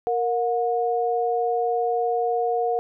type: tone pair together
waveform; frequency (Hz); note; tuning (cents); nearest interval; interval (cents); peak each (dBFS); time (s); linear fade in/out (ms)
sine; 466.2 / 722.8; A#4 / F#5; 0 / -41; minor sixth; 759; -23; 0.07-2.79; 0
effects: none